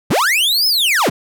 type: linear two-way sweep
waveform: 45% pulse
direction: up then down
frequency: 63.3 to 5274 to 63.3 Hz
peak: -12 dBFS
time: 0.1-1.1 s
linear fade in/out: 10 ms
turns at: 0.67 s
effects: none